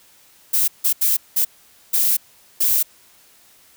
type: noise bursts at uneven times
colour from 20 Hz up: violet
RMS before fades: -17 dBFS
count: 6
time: 0.53-0.68 / 0.84-0.93 / 1.01-1.17 / 1.36-1.45 / 1.93-2.17 / 2.6-2.83 s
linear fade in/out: 10 ms
effects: white hiss -52 dBFS RMS until 3.76 s